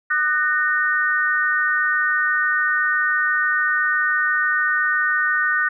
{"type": "tone cluster", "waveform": "sine", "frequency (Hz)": [1219, 1493, 1840], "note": ["D#6", "F#6", "A#6"], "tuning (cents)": [-36, 15, -23], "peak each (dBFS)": [-25, -19, -21], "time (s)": [0.1, 5.69], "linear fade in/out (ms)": 10, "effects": []}